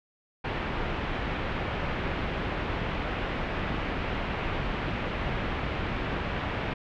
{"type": "low-pass noise", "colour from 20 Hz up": "pink", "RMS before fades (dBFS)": -31, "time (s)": [0.44, 6.74], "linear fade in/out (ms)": 10, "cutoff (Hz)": 2900, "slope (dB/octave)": 24, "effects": []}